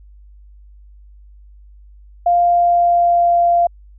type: tone with pitch glide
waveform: sine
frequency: 698.5 to 692.1 Hz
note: F5 to F5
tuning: 0 to -16 cents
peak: -10 dBFS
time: 2.26-3.67 s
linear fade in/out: 5 ms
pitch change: -16 cents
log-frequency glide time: 2.4-3.39 s
effects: added 50 Hz sine -40 dBFS peak until 3.98 s